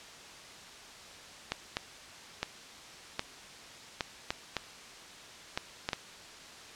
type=clicks; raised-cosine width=0.2 ms; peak=-13 dBFS; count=10; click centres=1.52 / 1.769 / 2.43 / 3.194 / 4.008 / 4.305 / 4.567 / 5.575 / 5.889 / 5.932 s; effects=white hiss -49 dBFS RMS until 6.75 s + low-pass 6000 Hz 12 dB/octave